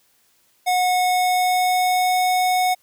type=tone with pitch glide; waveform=square; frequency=729 to 734.5 Hz; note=F#5 to F#5; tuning=-26 to -13 cents; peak=-17 dBFS; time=0.66-2.75 s; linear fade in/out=20 ms; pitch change=+13 cents; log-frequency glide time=0.78-2.26 s; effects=white hiss -61 dBFS RMS until 2.82 s